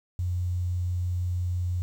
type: tone with quantisation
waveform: sine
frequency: 89.4 Hz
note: F2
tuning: 41 cents sharp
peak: -25 dBFS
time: 0.19-1.82 s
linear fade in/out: 0 ms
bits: 9
effects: none